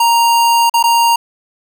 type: tone with dropouts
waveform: square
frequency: 933 Hz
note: A#5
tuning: 1 cent sharp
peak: -9 dBFS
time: 0-1.16 s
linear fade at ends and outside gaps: 5 ms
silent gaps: 0.697-0.739 / 0.828-0.838 s
effects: none